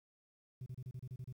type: tone bursts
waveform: sine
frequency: 127.1 Hz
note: C3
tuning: 50 cents flat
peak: -40 dBFS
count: 9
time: 0.61-1.326 s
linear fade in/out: 5 ms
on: 52 ms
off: 31 ms
effects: tanh soft clip ceiling -41 dBFS + 12-bit